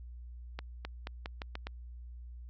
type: accelerating click train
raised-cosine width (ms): 0.3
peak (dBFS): -23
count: 7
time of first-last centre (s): 0.59-1.67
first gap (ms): 260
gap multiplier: 0.85
effects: added 60 Hz sine -44 dBFS peak until 2.49 s + resampled to 16000 Hz